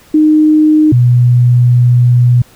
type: tone pair in turn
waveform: sine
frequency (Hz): 307.6 / 122.49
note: D#4 / B2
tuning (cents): -20 / -14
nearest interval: octave + major third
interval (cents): 1594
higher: first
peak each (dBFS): -4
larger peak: neither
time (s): 0.14-0.92 / 0.92-2.42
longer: second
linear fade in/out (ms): 5
effects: pink hiss -43 dBFS RMS until 2.55 s